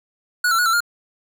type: tone with pitch steps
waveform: square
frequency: 1461 / 1348 / 1454 / 1339 / 1411 Hz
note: F#6 / E6 / F#6 / E6 / F6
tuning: -22 / +38 / -31 / +27 / +17 cents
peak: -16 dBFS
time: 0.44-0.805 s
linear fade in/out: 5 ms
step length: 73 ms
effects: none